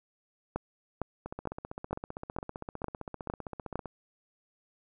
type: two click trains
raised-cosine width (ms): 1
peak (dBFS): -17 / -24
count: 8 / 41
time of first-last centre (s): 0.56-3.756 / 1.26-3.857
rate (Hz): 2.19 / 15.4
effects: none